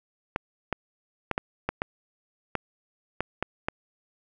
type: clicks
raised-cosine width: 0.5 ms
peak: -11 dBFS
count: 10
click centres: 0.361 / 0.727 / 1.313 / 1.379 / 1.69 / 1.819 / 2.553 / 3.206 / 3.426 / 3.685 s
effects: none

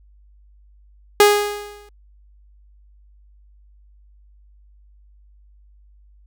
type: tone with exponential decay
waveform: sawtooth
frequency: 412.8 Hz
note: G#4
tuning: 10 cents flat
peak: -3 dBFS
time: 1.2-1.89 s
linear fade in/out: 2 ms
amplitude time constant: 150 ms
effects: added 50 Hz sine -48 dBFS peak until 6.26 s

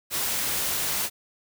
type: noise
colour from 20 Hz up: white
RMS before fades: -27 dBFS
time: 0.1-1.1 s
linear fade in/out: 50 ms
effects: none

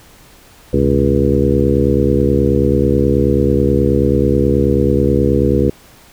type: harmonic tone with a mistuned harmonic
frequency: 69.3 Hz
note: C#2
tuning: in tune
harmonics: 1 / 2 / 3 / 4 / 5 / 6 / 7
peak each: -18 / -18 / -18 / -18 / -18 / -18 / -18 dBFS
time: 0.73-5.7 s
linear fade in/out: 5 ms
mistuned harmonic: 2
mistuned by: -150 cents
effects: pink hiss -44 dBFS RMS until 6.12 s

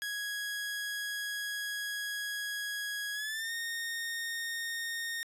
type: tone with pitch glide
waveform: sawtooth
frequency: 1661.2 to 1843.2 Hz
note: G#6 to A#6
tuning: 0 to -20 cents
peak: -31 dBFS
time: 0.02-5.23 s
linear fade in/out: 0 ms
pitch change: +180 cents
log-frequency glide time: 3.13-3.52 s
effects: resampled to 32000 Hz + 12-bit

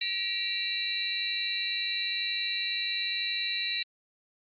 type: tone cluster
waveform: sine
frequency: 1911 / 2338 / 2741 / 3951 / 4210 Hz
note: A#6 / D7 / F7 / B7 / C8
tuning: +43 / -8 / -33 / 0 / +10 cents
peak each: -39 / -36 / -36 / -31 / -40 dBFS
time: 0.01-3.83 s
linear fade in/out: 5 ms
effects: Opus 32 kbps

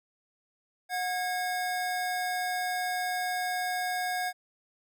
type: tone pair together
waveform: square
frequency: 728.3 / 1635 Hz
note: F#5 / G#6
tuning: -28 / -28 cents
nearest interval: octave + major second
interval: 1400 cents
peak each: -31 / -35 dBFS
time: 0.89-4.33 s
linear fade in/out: 50 ms
effects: none

